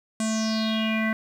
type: tone with low-pass filter sweep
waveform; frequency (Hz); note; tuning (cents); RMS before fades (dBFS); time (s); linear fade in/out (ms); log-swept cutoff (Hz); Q
square; 220; A3; 0; -25; 0.2-1.13; 2; 8300 to 1800; 5.9
effects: 9-bit